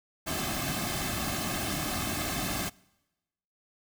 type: noise with comb filter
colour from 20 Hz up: pink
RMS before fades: -32 dBFS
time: 0.26-2.7 s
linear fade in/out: 20 ms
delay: 2.1 ms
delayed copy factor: -0.75
effects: noise-tail reverb RT60 1.0 s tail -24 dB re dry